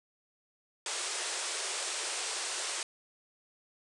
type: band-pass noise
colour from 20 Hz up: white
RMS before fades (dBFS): -36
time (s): 0.86-2.83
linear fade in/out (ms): 2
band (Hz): 340 to 9500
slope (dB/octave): 96
effects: none